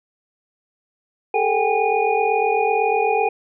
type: tone cluster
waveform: sine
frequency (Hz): 409.1 / 447 / 768 / 816 / 2456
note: G#4 / A4 / G5 / G#5 / D#7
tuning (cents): -26 / +27 / -36 / -31 / -23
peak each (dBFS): -24 / -21 / -22 / -21 / -26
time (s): 1.34-3.29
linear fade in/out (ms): 5
effects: none